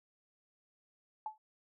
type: tone with exponential decay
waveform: sine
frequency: 864 Hz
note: A5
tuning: 32 cents flat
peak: -33 dBFS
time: 1.26-1.38 s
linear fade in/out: 2 ms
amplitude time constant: 26 ms
effects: none